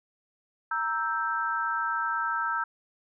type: chord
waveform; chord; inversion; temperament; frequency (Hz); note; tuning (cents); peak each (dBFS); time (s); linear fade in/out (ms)
sine; E diminished; second; equal; 932.3 / 1318.5 / 1568; Bb5 / E6 / G6; 0 / 0 / 0; -32 / -29 / -31; 0.71-2.64; 5
effects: none